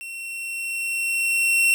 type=tone with level ramp; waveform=45% pulse; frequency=2718 Hz; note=F7; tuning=48 cents flat; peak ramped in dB=-33 to -15 dBFS; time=0.01-1.74 s; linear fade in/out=0 ms; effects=none